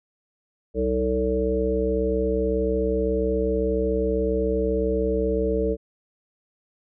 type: harmonic tone with a mistuned harmonic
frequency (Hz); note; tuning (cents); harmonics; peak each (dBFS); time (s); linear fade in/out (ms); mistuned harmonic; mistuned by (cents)
63.7; C2; -46; 1 / 3 / 5 / 7 / 9; -27 / -30 / -29 / -23 / -29; 0.74-5.77; 50; 9; -17
effects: none